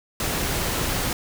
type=noise; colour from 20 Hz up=pink; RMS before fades=-25 dBFS; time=0.2-1.13 s; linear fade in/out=2 ms; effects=none